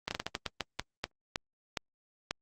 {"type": "slowing click train", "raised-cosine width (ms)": 0.2, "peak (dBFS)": -14, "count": 13, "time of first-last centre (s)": [0.08, 2.31], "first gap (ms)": 30, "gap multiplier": 1.3, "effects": ["Opus 24 kbps"]}